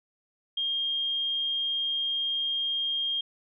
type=tone; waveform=sine; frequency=3221 Hz; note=G7; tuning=46 cents sharp; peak=-26 dBFS; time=0.57-3.21 s; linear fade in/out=5 ms; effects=none